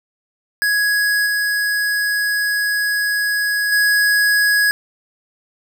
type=tone with level steps; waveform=square; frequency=1667 Hz; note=G#6; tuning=6 cents sharp; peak=-15 / -17 / -13 dBFS; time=0.62-4.71 s; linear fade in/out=0 ms; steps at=1.26 / 3.72 s; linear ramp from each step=5 ms; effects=none